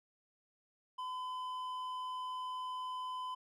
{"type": "tone with hard clipping", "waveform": "sine", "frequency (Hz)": 1013, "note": "B5", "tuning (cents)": 44, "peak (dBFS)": -40, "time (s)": [0.98, 3.35], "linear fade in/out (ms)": 10, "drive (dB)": 6, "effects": []}